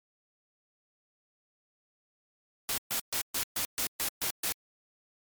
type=noise bursts; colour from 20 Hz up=white; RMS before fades=-31 dBFS; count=9; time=2.69-4.522 s; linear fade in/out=0 ms; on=88 ms; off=130 ms; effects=MP3 96 kbps